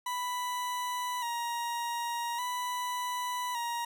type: tone with vibrato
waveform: 40% pulse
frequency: 966 Hz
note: B5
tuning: 39 cents flat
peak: -31 dBFS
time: 0.06-3.85 s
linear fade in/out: 5 ms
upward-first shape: square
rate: 0.43 Hz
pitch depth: 41 cents each way
effects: none